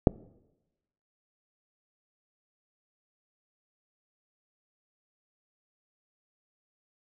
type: click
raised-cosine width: 2 ms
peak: -3 dBFS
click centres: 0.072 s
effects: noise-tail reverb RT60 1.0 s tail -23 dB re dry